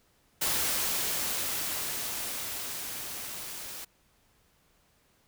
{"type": "noise with level ramp", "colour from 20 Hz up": "white", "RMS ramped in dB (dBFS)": [-28, -41], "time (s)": [0.41, 3.85], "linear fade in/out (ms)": 10, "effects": ["pink hiss -67 dBFS RMS until 5.27 s"]}